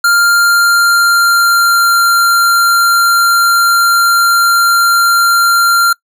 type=tone with pitch glide; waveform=square; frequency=1396.9 to 1384 Hz; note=F6 to F6; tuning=0 to -16 cents; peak=-7 dBFS; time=0.04-5.93 s; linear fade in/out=5 ms; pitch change=-16 cents; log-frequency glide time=0.31-1.96 s; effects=noise-tail reverb RT60 0.1 s tail -24 dB re dry